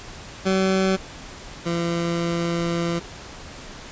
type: tone pair in turn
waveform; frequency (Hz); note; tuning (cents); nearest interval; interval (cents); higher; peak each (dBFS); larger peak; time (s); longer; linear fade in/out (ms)
20% pulse; 190.1 / 169.97; F#3 / F3; +47 / -47; major second; 194; first; -13 / -17; first; 0.45-0.97 / 1.65-3; second; 20
effects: pink hiss -39 dBFS RMS until 3.91 s + resampled to 16000 Hz